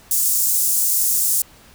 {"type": "high-pass noise", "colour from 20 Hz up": "pink", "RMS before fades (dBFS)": -18, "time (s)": [0.11, 1.42], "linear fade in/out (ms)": 2, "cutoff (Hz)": 7300, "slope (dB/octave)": 24, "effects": ["pink hiss -48 dBFS RMS until 1.74 s"]}